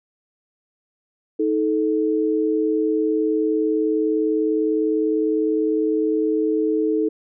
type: tone pair together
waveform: sine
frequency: 315.6 / 435.4 Hz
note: D#4 / A4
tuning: +25 / -18 cents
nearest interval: tritone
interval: 557 cents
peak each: -20 dBFS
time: 1.39-7.09 s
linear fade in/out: 10 ms
effects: none